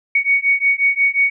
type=beating tone pair; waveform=sine; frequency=2231 / 2236.6 Hz; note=C#7 / C#7; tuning=+11 / +15 cents; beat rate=5.6 Hz; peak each=-16 dBFS; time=0.15-1.3 s; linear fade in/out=5 ms; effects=none